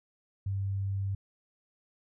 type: tone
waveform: sine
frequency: 98 Hz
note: G2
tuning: in tune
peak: -29 dBFS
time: 0.46-1.15 s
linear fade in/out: 5 ms
effects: none